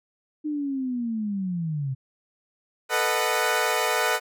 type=linear sweep; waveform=sine; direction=down; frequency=306.6 to 128.1 Hz; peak=-25 dBFS; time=0.44-1.95 s; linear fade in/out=20 ms
type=chord; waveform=15% pulse; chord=B dominant seventh; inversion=third; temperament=equal with one note detuned; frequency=440 / 493.9 / 613.7 / 740 Hz; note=A4 / B4 / D#5 / F#5; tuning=0 / 0 / -24 / 0 cents; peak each=-21 dBFS; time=2.89-4.2 s; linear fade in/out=50 ms
effects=none